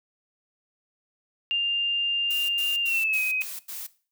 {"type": "tone with pitch glide", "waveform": "sine", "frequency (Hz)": [2799, 2523], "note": ["F7", "D#7"], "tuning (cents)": [3, 23], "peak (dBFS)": -22, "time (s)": [1.51, 3.42], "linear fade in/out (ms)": 0, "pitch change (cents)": -180, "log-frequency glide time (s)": [2.82, 3.21]}
{"type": "noise bursts", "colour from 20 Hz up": "blue", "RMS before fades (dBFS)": -36, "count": 6, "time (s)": [2.3, 3.87], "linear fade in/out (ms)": 10, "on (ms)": 190, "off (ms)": 86}
{"effects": ["noise-tail reverb RT60 0.4 s tail -18 dB re dry"]}